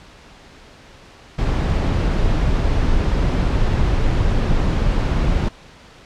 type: noise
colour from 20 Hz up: brown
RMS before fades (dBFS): -17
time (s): 1.38-5.49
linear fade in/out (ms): 10
effects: pink hiss -44 dBFS RMS until 6.05 s + low-pass 5000 Hz 12 dB/octave